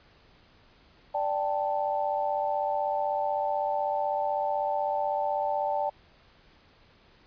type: chord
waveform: sine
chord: D suspended fourth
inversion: none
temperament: equal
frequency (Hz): 587.3 / 784 / 880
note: D5 / G5 / A5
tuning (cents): 0 / 0 / 0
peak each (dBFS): -30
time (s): 1.14-5.9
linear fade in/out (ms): 10
effects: pink hiss -59 dBFS RMS until 7.26 s + resampled to 11025 Hz